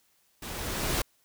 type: noise with level ramp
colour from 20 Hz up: pink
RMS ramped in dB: -39 to -27 dBFS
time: 0.42-1.02 s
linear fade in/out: 5 ms
effects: white hiss -68 dBFS RMS until 1.24 s